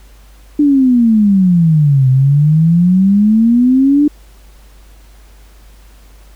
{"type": "exponential two-way sweep", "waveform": "sine", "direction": "down then up", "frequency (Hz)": [299.3, 128.4, 299.3], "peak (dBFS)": -6, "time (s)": [0.59, 4.08], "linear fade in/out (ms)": 5, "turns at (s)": 2.09, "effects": ["added 50 Hz sine -38 dBFS peak until 6.35 s", "pink hiss -48 dBFS RMS until 6.35 s"]}